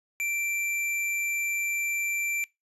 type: tone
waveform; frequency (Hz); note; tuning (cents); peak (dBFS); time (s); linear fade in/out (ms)
square; 2349; D7; 0; -28; 0.2-2.44; 0
effects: noise-tail reverb RT60 0.2 s tail -23 dB re dry + resampled to 32000 Hz